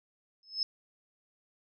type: tone with exponential growth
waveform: sine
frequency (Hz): 5200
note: E8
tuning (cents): -24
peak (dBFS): -24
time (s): 0.43-0.63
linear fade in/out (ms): 1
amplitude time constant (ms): 43
effects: none